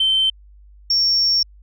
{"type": "tone pair in turn", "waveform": "sine", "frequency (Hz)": [3097, 5488], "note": ["G7", "F8"], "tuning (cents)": [-22, -31], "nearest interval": "minor seventh", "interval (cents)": 991, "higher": "second", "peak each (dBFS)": -13, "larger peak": "neither", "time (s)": [[0, 0.3], [0.9, 1.43]], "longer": "second", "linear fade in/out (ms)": 5, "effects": ["tanh soft clip ceiling -9 dBFS", "added 50 Hz sine -43 dBFS peak until 1.62 s"]}